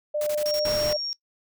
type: tone with pitch glide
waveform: sine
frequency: 598 to 601.8 Hz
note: D5 to D5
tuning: +31 to +42 cents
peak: -23 dBFS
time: 0.14-0.97 s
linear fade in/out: 10 ms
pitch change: +11 cents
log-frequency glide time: 0.54-0.72 s
type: noise bursts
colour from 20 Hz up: white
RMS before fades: -36 dBFS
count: 5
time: 0.21-0.595 s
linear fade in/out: 2 ms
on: 57 ms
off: 25 ms
type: tone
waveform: sine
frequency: 5550 Hz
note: F8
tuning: 12 cents flat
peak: -28 dBFS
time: 0.46-1.13 s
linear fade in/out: 0 ms
type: noise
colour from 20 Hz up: pink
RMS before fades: -32 dBFS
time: 0.65-0.93 s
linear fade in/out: 2 ms
effects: noise-tail reverb RT60 0.1 s tail -20 dB re dry